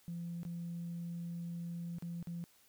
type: tone with dropouts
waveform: sine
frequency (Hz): 170.9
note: F3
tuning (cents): -37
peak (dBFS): -38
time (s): 0.08-2.44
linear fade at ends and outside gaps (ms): 0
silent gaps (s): 0.432-0.451 / 1.985-2.024 / 2.227-2.272
effects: tanh soft clip ceiling -35 dBFS + white hiss -67 dBFS RMS until 2.68 s